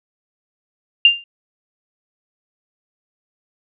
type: tone with exponential decay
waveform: sine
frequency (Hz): 2794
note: F7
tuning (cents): 0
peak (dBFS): -3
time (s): 1.05-1.24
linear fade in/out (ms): 2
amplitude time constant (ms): 41
effects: none